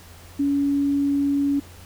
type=tone; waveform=sine; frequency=282 Hz; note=C#4; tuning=30 cents sharp; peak=-18 dBFS; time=0.39-1.6 s; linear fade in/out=10 ms; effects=added 87 Hz sine -44 dBFS peak until 1.85 s + pink hiss -47 dBFS RMS until 1.85 s